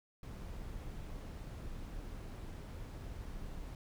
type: noise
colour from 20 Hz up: brown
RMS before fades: -45 dBFS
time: 0.23-3.75 s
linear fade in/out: 2 ms
effects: none